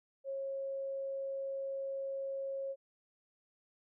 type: tone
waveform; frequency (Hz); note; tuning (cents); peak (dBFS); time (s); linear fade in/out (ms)
sine; 544; C#5; -33; -36; 0.24-2.76; 50
effects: none